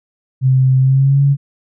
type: tone with pitch glide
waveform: sine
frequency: 130.81 to 140.2 Hz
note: C3 to C#3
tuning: 0 to +20 cents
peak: -8 dBFS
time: 0.41-1.37 s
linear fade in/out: 50 ms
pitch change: +120 cents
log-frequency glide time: 0.79-1.22 s
effects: none